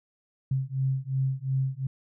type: beating tone pair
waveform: sine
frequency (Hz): 131.9 / 134.7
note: C3 / C#3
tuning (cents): +14 / -49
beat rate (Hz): 2.8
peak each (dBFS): -28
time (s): 0.51-1.87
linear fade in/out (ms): 5
effects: none